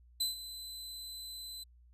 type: tone with ADSR envelope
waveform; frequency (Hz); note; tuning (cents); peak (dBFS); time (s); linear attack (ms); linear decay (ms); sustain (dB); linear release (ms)
sawtooth; 4031; B7; +35; -26; 0.2-1.64; 9; 140; -14; 11
effects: added 60 Hz sine -58 dBFS peak until 1.93 s + resampled to 32000 Hz